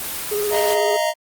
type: noise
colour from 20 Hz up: white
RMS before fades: -27 dBFS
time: 0-0.74 s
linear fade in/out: 2 ms
type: tone with vibrato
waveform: triangle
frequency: 415.3 Hz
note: G#4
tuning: in tune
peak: -18 dBFS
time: 0.31-0.97 s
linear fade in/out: 10 ms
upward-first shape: square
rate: 16 Hz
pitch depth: 25 cents each way
type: chord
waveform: square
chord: Eb suspended second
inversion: none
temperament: equal with one note detuned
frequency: 622.3 / 685.3 / 932.3 Hz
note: Eb5 / F5 / Bb5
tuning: 0 / -33 / 0 cents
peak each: -21 / -25 / -25 dBFS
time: 0.5-1.14 s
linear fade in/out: 50 ms
effects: Opus 24 kbps